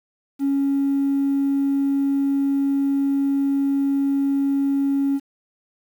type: tone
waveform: triangle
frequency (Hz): 277.2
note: C#4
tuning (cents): 0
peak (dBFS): -14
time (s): 0.39-5.2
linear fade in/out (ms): 50
effects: tanh soft clip ceiling -14 dBFS + 8-bit